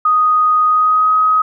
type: tone with pitch glide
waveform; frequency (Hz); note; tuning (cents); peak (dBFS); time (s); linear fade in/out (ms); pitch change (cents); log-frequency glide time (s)
sine; 1244.5 to 1263.3; D#6 to D#6; 0 to +26; -9; 0.05-1.42; 5; +26; 0.67-1.14
effects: none